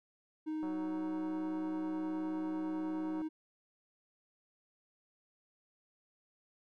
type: tone with pitch glide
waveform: triangle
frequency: 311.1 to 313.3 Hz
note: D#4 to D#4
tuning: 0 to +12 cents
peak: -33 dBFS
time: 0.46-3.29 s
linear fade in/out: 20 ms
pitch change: +12 cents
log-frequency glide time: 0.61-0.98 s
type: click train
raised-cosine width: 1 ms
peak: -35 dBFS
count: 482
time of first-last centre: 0.63-3.216 s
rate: 186 Hz
effects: none